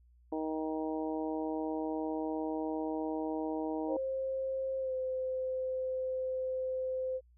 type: harmonic tone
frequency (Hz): 157.2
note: D#3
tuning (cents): +18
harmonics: 2 / 3 / 4 / 5 / 6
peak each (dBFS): -35 / -39 / -41 / -43 / -45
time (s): 0.32-3.97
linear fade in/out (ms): 5
type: tone with pitch glide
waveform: sine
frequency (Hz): 530 to 517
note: C5 to C5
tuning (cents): +22 to -21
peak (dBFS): -32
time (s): 3.87-7.21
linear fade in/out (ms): 50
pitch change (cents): -43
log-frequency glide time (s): 4.79-4.93
effects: added 60 Hz sine -60 dBFS peak until 7.37 s